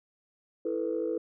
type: chord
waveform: sine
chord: E suspended fourth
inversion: none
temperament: equal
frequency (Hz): 329.6 / 440 / 493.9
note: E4 / A4 / B4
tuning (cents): 0 / 0 / 0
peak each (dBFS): -32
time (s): 0.65-1.18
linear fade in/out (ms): 5
effects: tanh soft clip ceiling -20 dBFS